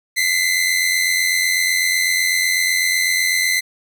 sawtooth tone pair together, 2005 / 2093 Hz, B6 / C7, +26 / 0 cents, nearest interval minor second, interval 74 cents, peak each -15 dBFS, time 0.16-3.61 s, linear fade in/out 20 ms, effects none

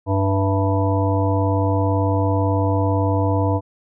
harmonic tone with a mistuned harmonic, 98 Hz, G2, in tune, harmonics 1 / 3 / 5 / 7 / 9 / 10, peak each -18 / -23 / -25 / -26 / -28 / -28 dBFS, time 0.06-3.61 s, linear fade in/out 50 ms, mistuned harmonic 7, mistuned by -52 cents, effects none

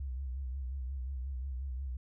sine tone with vibrato, 65.41 Hz, C2, in tune, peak -35 dBFS, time 0-1.97 s, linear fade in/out 5 ms, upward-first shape sine, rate 5.6 Hz, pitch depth 98 cents each way, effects none

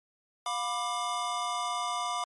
square chord, B diminished, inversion second, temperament just, 711.2 / 987.8 / 1185.3 Hz, F5 / B5 / D6, +31 / 0 / +16 cents, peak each -36 / -36 / -34 dBFS, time 0.46-2.24 s, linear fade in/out 2 ms, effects MP3 48 kbps

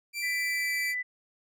sawtooth tone with pitch glide, 2349 to 2327 Hz, D7 to D7, 0 to -17 cents, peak -28 dBFS, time 0.13-0.95 s, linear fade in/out 50 ms, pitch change -17 cents, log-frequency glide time 0.25-0.72 s
sine tone, 1993 Hz, B6, 15 cents sharp, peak -29 dBFS, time 0.22-1.03 s, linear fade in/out 20 ms
effects none

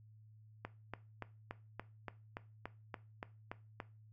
click train, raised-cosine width 0.5 ms, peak -27 dBFS, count 12, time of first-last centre 0.65-3.802 s, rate 3.49 Hz, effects noise-tail reverb RT60 0.3 s tail -17 dB re dry + added 108 Hz sine -58 dBFS peak until 4.12 s

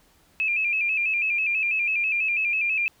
sine tone with vibrato, 2489 Hz, D#7, in tune, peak -21 dBFS, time 0.4-2.88 s, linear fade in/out 0 ms, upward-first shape square, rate 6.1 Hz, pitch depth 67 cents each way, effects pink hiss -60 dBFS RMS until 3 s

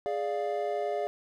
triangle chord, D diminished, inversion second, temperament equal, 415.3 / 587.3 / 698.5 Hz, Ab4 / D5 / F5, 0 / 0 / 0 cents, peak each -31 dBFS, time 0.06-1.07 s, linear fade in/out 0 ms, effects none

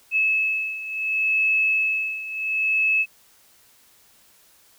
sine beating tone pair, 2596 / 2596.7 Hz, E7 / E7, -27 / -27 cents, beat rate 0.7 Hz, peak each -21 / -25 dBFS, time 0.11-3.06 s, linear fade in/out 50 ms, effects white hiss -56 dBFS RMS until 4.78 s

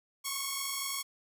5% pulse tone pair together, 1084.6 / 1108.7 Hz, C#6 / C#6, -38 / 0 cents, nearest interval unison, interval 38 cents, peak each -26 / -23 dBFS, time 0.24-1.03 s, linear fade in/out 20 ms, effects none

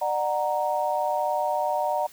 sine chord, D augmented, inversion none, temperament equal with one note detuned, 598.6 / 740 / 932.3 Hz, D5 / F#5 / A#5, +33 / 0 / 0 cents, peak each -27 dBFS, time 0.01-2.07 s, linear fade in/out 10 ms, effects white hiss -50 dBFS RMS until 2.12 s

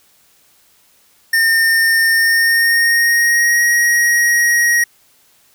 square tone with pitch glide, 1817 to 1890.9 Hz, A#6 to A#6, -45 to +24 cents, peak -11 dBFS, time 1.33-4.84 s, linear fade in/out 5 ms, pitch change +69 cents, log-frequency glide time 2.11-3.64 s, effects white hiss -53 dBFS RMS until 5.54 s

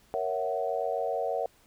sine chord, F# dominant seventh, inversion first, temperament equal with one note detuned, 466.2 / 554.4 / 659.3 / 746 Hz, A#4 / C#5 / E5 / F#5, 0 / 0 / 0 / +14 cents, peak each -33 dBFS, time 0.14-1.46 s, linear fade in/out 0 ms, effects pink hiss -62 dBFS RMS until 1.66 s

